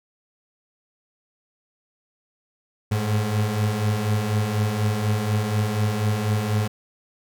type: beating tone pair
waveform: 35% pulse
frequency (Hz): 103 / 107.1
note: G#2 / A2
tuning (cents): -14 / -46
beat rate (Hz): 4.1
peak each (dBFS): -25 / -20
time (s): 2.91-6.68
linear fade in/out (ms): 10
effects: none